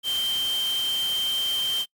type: tone in noise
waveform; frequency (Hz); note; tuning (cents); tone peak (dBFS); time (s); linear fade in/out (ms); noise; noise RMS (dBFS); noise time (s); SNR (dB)
sine; 3136; G7; 0; -23; 0.03-1.86; 50; white; -35; 0.03-1.86; +9
effects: noise-tail reverb RT60 0.1 s tail -26 dB re dry + Opus 48 kbps